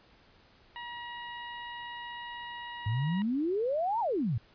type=tone; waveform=20% pulse; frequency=956 Hz; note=A#5; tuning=43 cents sharp; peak=-34 dBFS; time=0.76-3.22 s; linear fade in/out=0 ms
type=exponential two-way sweep; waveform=sine; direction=up then down; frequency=101.9 to 965 to 101.9 Hz; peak=-27 dBFS; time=2.86-4.38 s; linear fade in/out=5 ms; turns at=4 s
effects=pink hiss -61 dBFS RMS until 4.54 s + resampled to 11025 Hz